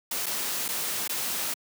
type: noise with dropouts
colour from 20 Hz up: white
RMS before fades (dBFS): -30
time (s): 0.11-1.54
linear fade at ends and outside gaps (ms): 5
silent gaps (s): 0.26-0.264 / 0.682-0.687 / 1.078-1.093
effects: high-pass 150 Hz 12 dB/octave